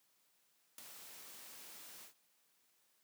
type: noise with ADSR envelope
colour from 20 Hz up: white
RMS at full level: -45 dBFS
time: 0.78-2.14 s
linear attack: 4 ms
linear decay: 4 ms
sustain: -9 dB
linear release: 110 ms
effects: white hiss -75 dBFS RMS until 3.03 s + high-pass 150 Hz 12 dB/octave

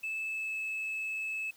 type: tone with pitch glide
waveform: sine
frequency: 2620 to 2603 Hz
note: E7 to E7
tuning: -11 to -22 cents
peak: -31 dBFS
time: 0.03-1.51 s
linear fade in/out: 10 ms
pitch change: -11 cents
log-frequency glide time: 0.23-0.58 s
effects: tanh soft clip ceiling -31 dBFS + white hiss -61 dBFS RMS until 1.56 s

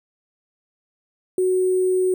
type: tone with sample-and-hold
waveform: sine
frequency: 370 Hz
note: F#4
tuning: in tune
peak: -16 dBFS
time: 1.38-2.14 s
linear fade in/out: 2 ms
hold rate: 8820 Hz
effects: none

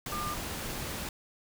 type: tone in noise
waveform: sine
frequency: 1200 Hz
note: D6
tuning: 37 cents sharp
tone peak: -34 dBFS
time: 0.12-0.34 s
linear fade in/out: 2 ms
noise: pink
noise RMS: -37 dBFS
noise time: 0.06-1.09 s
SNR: 0 dB
effects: none

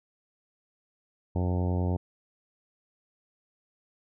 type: harmonic tone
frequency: 90 Hz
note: F#2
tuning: 47 cents flat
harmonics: 1 / 2 / 3 / 4 / 5 / 6 / 7 / 8 / 9 / 10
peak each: -26 / -32 / -36 / -38 / -40 / -42 / -43 / -44 / -45 / -46 dBFS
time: 1.35-1.97 s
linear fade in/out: 10 ms
effects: none

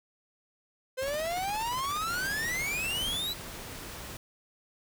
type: exponential sweep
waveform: 45% pulse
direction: up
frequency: 510 to 4042 Hz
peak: -30 dBFS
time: 0.97-3.34 s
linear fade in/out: 20 ms
type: noise with tremolo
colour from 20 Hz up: pink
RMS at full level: -40 dBFS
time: 1.01-3.21 s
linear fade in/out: 20 ms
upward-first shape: triangle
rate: 17 Hz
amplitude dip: 60%
type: noise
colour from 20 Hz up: pink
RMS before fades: -42 dBFS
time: 2.1-4.17 s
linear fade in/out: 2 ms
effects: none

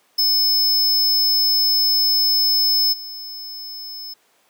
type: tone with level steps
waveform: square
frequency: 5220 Hz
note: E8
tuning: 18 cents flat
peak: -15 / -31 dBFS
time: 0.18-4.14 s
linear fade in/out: 10 ms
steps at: 2.92 s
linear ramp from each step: 20 ms
effects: pink hiss -59 dBFS RMS until 4.49 s + high-pass 400 Hz 12 dB/octave

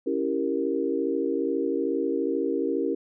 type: chord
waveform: sine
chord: C# diminished seventh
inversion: none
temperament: equal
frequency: 277.2 / 329.6 / 392 / 466.2 Hz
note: C#4 / E4 / G4 / Bb4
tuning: 0 / 0 / 0 / 0 cents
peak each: -29 dBFS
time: 0.06-2.95 s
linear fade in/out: 10 ms
effects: none

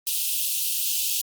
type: high-pass noise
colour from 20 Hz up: white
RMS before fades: -25 dBFS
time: 0.07-1.21 s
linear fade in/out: 0 ms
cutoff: 2600 Hz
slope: 96 dB/octave
effects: Opus 24 kbps

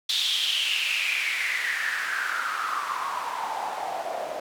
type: noise with band-pass filter sweep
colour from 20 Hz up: white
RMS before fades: -28 dBFS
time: 0.09-4.4 s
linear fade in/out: 5 ms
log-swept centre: 3700 to 610 Hz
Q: 6.6
effects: none

